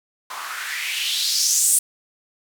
blue noise with band-pass filter sweep, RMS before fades -22 dBFS, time 0.3-1.79 s, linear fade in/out 5 ms, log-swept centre 960 to 9400 Hz, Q 3.6, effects none

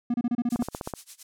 triangle tone bursts, 240 Hz, B3, 49 cents flat, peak -20 dBFS, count 8, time 0.1-0.631 s, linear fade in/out 5 ms, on 41 ms, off 29 ms
violet noise with tremolo, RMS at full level -34 dBFS, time 0.5-1.23 s, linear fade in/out 5 ms, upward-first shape sine, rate 8.6 Hz, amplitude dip 95%
click train, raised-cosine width 1 ms, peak -17 dBFS, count 7, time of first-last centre 0.56-0.937 s, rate 15.9 Hz
effects low-pass 8000 Hz 12 dB/octave

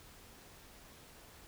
silence, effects pink hiss -57 dBFS RMS until 1.47 s

